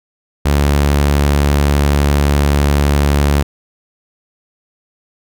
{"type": "tone", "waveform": "sawtooth", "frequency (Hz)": 71.8, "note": "D2", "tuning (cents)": -39, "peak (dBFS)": -6, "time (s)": [0.45, 3.43], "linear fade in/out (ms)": 10, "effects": []}